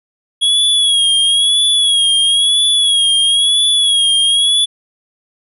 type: tone with vibrato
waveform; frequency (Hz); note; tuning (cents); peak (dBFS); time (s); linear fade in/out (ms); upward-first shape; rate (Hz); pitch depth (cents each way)
square; 3328; G#7; +3; -10; 0.41-4.66; 20; sine; 1; 61
effects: resampled to 32000 Hz